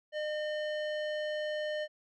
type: tone with low-pass filter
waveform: square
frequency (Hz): 607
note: D#5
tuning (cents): -43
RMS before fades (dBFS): -35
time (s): 0.12-1.88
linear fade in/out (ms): 50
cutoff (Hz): 3100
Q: 1.2
effects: none